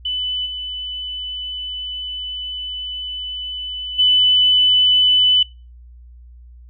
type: tone with level steps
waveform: sine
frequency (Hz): 2998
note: F#7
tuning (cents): +22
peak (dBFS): -19 / -24 / -10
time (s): 0.05-5.43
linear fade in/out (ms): 5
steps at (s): 0.45 / 3.98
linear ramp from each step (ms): 20
effects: noise-tail reverb RT60 0.3 s tail -22 dB re dry + added 60 Hz sine -39 dBFS peak until 6.69 s